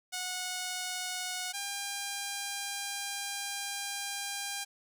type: tone pair in turn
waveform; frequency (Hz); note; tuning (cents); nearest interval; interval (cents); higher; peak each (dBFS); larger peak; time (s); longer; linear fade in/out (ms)
5% pulse; 732 / 802; F#5 / G5; -19 / +39; major second; 158; second; -23; neither; 0.12-1.53 / 1.53-4.65; second; 20
effects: none